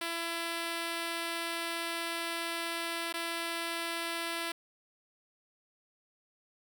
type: tone with dropouts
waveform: 5% pulse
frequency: 335.4 Hz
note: E4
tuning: 30 cents sharp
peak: -22 dBFS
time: 0.01-4.52 s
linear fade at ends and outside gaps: 5 ms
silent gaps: 3.127-3.139 s
effects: none